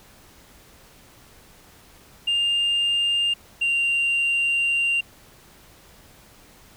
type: tone pair in turn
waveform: sine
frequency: 2805 / 2774 Hz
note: F7 / F7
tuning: +7 / -12 cents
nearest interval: unison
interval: 19 cents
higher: first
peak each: -17 dBFS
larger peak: neither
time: 2.27-3.34 / 3.61-5.01 s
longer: second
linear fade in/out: 10 ms
effects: tanh soft clip ceiling -17 dBFS + pink hiss -51 dBFS RMS until 6.76 s